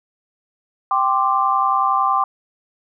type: chord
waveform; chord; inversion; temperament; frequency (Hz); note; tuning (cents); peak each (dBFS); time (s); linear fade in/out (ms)
sine; G suspended fourth; none; just; 784 / 1045.3 / 1176; G5 / C6 / D6; 0 / -2 / +2; -20 / -19 / -18; 0.91-2.24; 2
effects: none